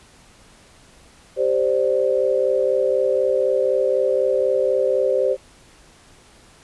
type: chord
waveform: sine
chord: G suspended fourth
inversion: none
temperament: equal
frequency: 392 / 523.3 / 587.3 Hz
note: G4 / C5 / D5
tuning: 0 / 0 / 0 cents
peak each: -22 / -18 / -23 dBFS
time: 1.36-5.37 s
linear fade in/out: 50 ms
effects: pink hiss -50 dBFS RMS until 6.63 s + resampled to 24000 Hz